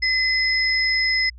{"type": "tone pair together", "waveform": "sine", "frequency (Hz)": [2034, 5125], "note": ["C7", "E8"], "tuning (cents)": [-50, -50], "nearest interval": "octave + major third", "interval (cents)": 1600, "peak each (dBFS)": [-19, -22], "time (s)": [0.02, 1.3], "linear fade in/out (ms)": 10, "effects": ["added 60 Hz sine -39 dBFS peak until 1.38 s"]}